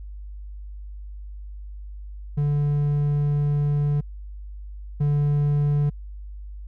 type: tone pair in turn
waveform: triangle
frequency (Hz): 145.6 / 145.6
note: D3 / D3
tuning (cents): -15 / -15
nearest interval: unison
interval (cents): 0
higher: neither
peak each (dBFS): -17 / -16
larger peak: second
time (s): 2.37-4.01 / 5-5.9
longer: first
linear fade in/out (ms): 10
effects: added 50 Hz sine -34 dBFS peak until 6.67 s